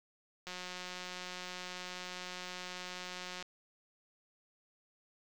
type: click train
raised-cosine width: 0.2 ms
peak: -26 dBFS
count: 536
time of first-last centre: 0.47-3.426 s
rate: 181 Hz
effects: 9-bit